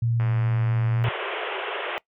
sine tone with pitch glide, 116.54 to 117.35 Hz, A#2 to A#2, 0 to +12 cents, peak -20 dBFS, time 0.02-1.09 s, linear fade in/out 5 ms, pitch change +12 cents, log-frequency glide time 0.88-0.97 s
click train, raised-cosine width 0.5 ms, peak -21 dBFS, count 87, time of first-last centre 0.2-1.027 s, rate 104 Hz
pink band-pass noise, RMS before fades -30 dBFS, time 1.04-1.98 s, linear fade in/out 0 ms, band 360 to 3300 Hz, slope 96 dB/octave
effects noise-tail reverb RT60 0.1 s tail -21 dB re dry

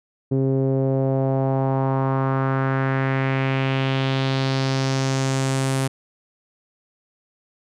sawtooth tone with low-pass filter sweep, 133.8 Hz, C3, 39 cents sharp, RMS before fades -21 dBFS, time 0.31-5.88 s, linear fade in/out 10 ms, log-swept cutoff 370 to 10000 Hz, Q 2.3, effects none

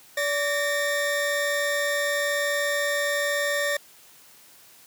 40% pulse tone pair together, 577 / 1832 Hz, D5 / A#6, -31 / -31 cents, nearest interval octave + minor sixth, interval 2000 cents, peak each -25 dBFS, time 0.17-3.77 s, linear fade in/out 5 ms, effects white hiss -52 dBFS RMS until 4.86 s + high-pass 100 Hz 12 dB/octave

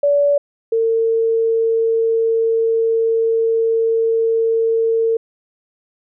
sine tone pair in turn, 574 / 453.1 Hz, D5 / A#4, -40 / -49 cents, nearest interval major third, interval 409 cents, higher first, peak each -11 / -13 dBFS, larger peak first, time 0.03-0.38 / 0.72-5.17 s, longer second, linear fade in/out 5 ms, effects none

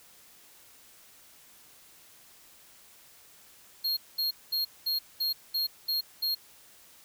square tone bursts, 4252 Hz, C8, 27 cents sharp, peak -27 dBFS, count 8, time 3.84-6.35 s, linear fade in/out 10 ms, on 130 ms, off 210 ms, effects white hiss -56 dBFS RMS until 7.04 s

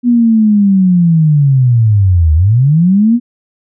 sine linear two-way sweep, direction down then up, 246 to 74.9 to 246 Hz, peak -5 dBFS, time 0.03-3.2 s, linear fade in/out 50 ms, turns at 2.34 s, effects none

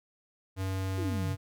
square tone, 95.2 Hz, F#2, 50 cents sharp, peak -31 dBFS, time 0.56-1.37 s, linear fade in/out 50 ms
sine exponential sweep, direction down, 392 to 116.54 Hz, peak -34 dBFS, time 0.97-1.36 s, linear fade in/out 20 ms
effects none

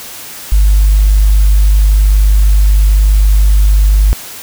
sine tone, 50.5 Hz, G#1, 48 cents flat, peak -3 dBFS, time 0.52-4.13 s, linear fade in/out 0 ms, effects tanh soft clip ceiling 0 dBFS + white hiss -28 dBFS RMS until 4.42 s

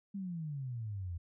sine exponential sweep, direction down, 203.6 to 82.6 Hz, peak -37 dBFS, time 0.14-1.18 s, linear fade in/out 10 ms, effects none

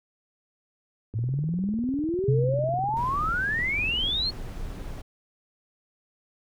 click train, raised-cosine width 3 ms, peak -26 dBFS, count 60, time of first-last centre 1.14-4.09 s, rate 20 Hz
sine exponential sweep, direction up, 107.7 to 4382 Hz, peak -24 dBFS, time 1.14-4.31 s, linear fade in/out 20 ms
sine tone with exponential decay, 130.81 Hz, C3, in tune, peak -18 dBFS, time 2.28-3.8 s, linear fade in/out 5 ms, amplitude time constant 330 ms
brown noise, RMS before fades -35 dBFS, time 2.96-5.02 s, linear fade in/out 10 ms
effects none

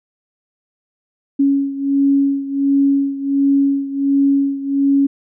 sine beating tone pair, 277.2 / 278.6 Hz, C#4 / C#4, 0 / +9 cents, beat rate 1.4 Hz, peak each -14 / -18 dBFS, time 1.39-5.07 s, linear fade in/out 10 ms, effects none

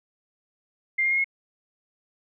sine tone with pitch steps, 2100 / 2122 / 2144 / 2167 Hz, C7 / C7 / C7 / C#7, +6 / +24 / +42 / -40 cents, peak -20 dBFS, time 0.98-1.244 s, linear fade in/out 10 ms, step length 66 ms, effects none

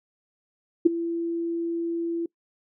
sine tone with ADSR envelope, 336.5 Hz, E4, 36 cents sharp, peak -9 dBFS, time 0.85-2.26 s, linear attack 13 ms, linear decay 13 ms, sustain -16 dB, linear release 4 ms, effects noise-tail reverb RT60 0.1 s tail -24 dB re dry

